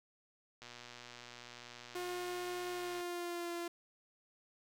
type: click train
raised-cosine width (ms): 0.2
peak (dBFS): -33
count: 290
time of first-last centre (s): 0.62-3.008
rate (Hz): 121
type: tone with pitch glide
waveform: sawtooth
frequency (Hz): 357.8 to 343.8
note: F4 to F4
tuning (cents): +42 to -27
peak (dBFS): -35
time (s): 1.95-3.68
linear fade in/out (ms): 5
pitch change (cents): -69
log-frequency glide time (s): 2.7-3.52
effects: none